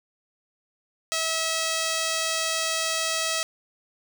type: tone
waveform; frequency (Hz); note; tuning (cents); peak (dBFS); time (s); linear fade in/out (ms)
5% pulse; 647; E5; -32; -13; 1.12-3.43; 0
effects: none